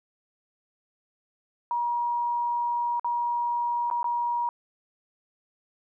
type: tone with dropouts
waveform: sine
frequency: 954 Hz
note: A#5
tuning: 40 cents sharp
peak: -24 dBFS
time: 1.71-4.49 s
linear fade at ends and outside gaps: 1 ms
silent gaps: 2.996-3.045 / 3.901-3.912 / 4.03-4.043 s
effects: none